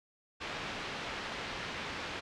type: low-pass noise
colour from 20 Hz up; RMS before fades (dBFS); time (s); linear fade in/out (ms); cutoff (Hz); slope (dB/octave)
white; -40; 0.4-2.21; 20; 2800; 12
effects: low-pass 6000 Hz 12 dB/octave